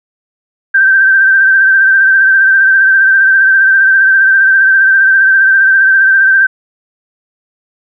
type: tone with vibrato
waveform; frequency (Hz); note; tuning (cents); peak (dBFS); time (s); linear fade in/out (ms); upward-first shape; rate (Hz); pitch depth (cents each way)
sine; 1564; G6; -4; -4; 0.74-6.47; 10; sine; 15; 35
effects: none